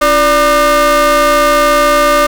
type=ring-modulated tone; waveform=40% pulse; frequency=307.8 Hz; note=D#4; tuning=19 cents flat; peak=-3 dBFS; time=0.01-2.27 s; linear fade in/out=10 ms; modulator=893 Hz; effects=none